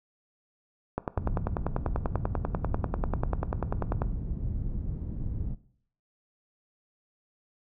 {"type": "click train", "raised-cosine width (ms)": 1, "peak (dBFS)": -14, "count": 32, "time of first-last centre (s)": [0.98, 4.019], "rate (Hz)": 10.2}
{"type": "low-pass noise", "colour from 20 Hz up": "pink", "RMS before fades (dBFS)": -32, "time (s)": [1.17, 5.55], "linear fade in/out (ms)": 10, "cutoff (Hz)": 150, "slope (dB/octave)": 12}
{"effects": ["noise-tail reverb RT60 0.6 s tail -17 dB re dry"]}